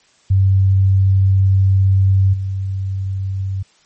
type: tone with level steps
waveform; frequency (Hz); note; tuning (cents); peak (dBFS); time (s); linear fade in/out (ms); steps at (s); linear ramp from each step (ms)
sine; 96.3; G2; -30; -9 / -18; 0.3-3.63; 10; 2.33; 10
effects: white hiss -54 dBFS RMS until 3.85 s + MP3 32 kbps